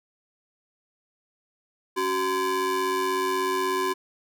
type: ring-modulated tone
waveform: square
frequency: 326.4 Hz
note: E4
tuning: 17 cents flat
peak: -21 dBFS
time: 1.96-3.94 s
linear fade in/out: 20 ms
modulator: 701 Hz
effects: none